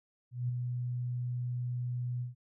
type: tone with ADSR envelope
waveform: sine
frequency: 123.1 Hz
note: B2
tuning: 5 cents flat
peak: -28 dBFS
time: 0.31-2.35 s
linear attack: 180 ms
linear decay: 10 ms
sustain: -4 dB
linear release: 140 ms
effects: none